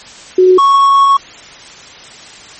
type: tone pair in turn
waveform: sine / triangle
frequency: 369 / 1105.8 Hz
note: F#4 / C#6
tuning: -5 / -5 cents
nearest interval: octave + perfect fifth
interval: 1900 cents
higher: second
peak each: -3 dBFS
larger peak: neither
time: 0.38-0.58 / 0.58-1.17 s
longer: second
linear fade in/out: 5 ms
effects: white hiss -34 dBFS RMS until 2.59 s + MP3 32 kbps